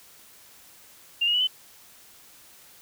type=tone with pitch steps; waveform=sine; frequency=2794 / 2873 / 2953 / 3036 Hz; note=F7 / F7 / F#7 / F#7; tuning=0 / +48 / -4 / +44 cents; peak=-20 dBFS; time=1.21-1.474 s; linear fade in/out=10 ms; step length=66 ms; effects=white hiss -52 dBFS RMS until 2.81 s